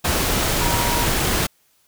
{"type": "tone in noise", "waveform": "sine", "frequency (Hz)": 951, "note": "A#5", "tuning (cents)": 34, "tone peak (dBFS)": -25, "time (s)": [0.61, 1.06], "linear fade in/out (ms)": 10, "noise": "pink", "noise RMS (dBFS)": -20, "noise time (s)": [0.04, 1.47], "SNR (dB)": -8, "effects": ["white hiss -61 dBFS RMS until 1.87 s"]}